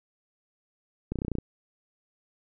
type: clicks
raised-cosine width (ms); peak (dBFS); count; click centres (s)
3; -17; 9; 1.12 / 1.157 / 1.188 / 1.219 / 1.249 / 1.282 / 1.317 / 1.353 / 1.385
effects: none